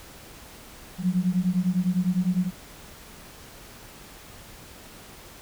sine beating tone pair, 176.9 / 186.8 Hz, F3 / F#3, +23 / +17 cents, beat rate 9.9 Hz, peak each -24 dBFS, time 0.98-2.51 s, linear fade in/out 50 ms, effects pink hiss -46 dBFS RMS until 5.41 s

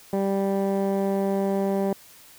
15% pulse tone with low-pass filter, 196 Hz, G3, in tune, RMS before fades -24 dBFS, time 0.13-1.93 s, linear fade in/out 2 ms, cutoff 790 Hz, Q 0.71, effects white hiss -50 dBFS RMS until 2.38 s

